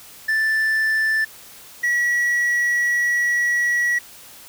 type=tone pair in turn; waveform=triangle; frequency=1763 / 1928.5 Hz; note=A6 / B6; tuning=+3 / -42 cents; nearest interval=major second; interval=155 cents; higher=second; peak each=-15 dBFS; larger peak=neither; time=0.28-1.25 / 1.83-3.99 s; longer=second; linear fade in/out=10 ms; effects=white hiss -43 dBFS RMS until 4.48 s